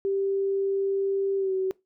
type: tone with pitch glide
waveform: sine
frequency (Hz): 392 to 378.4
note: G4 to F#4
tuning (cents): 0 to +39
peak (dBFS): -23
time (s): 0.05-1.71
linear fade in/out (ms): 0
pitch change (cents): -61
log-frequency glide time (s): 1.37-1.53
effects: noise-tail reverb RT60 0.2 s tail -22 dB re dry